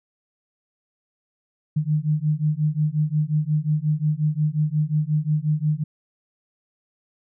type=beating tone pair; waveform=sine; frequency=149.5 / 155.1 Hz; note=D3 / D#3; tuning=+31 / -5 cents; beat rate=5.6 Hz; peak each=-22 dBFS; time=1.76-5.84 s; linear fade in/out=10 ms; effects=none